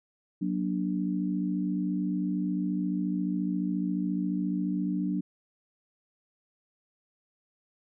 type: chord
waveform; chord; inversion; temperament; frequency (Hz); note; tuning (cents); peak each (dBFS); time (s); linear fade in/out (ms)
sine; Gb augmented; none; equal with one note detuned; 185 / 239.2 / 293.7; Gb3 / Bb3 / D4; 0 / +45 / 0; -29 / -35 / -31; 0.41-5.21; 10
effects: none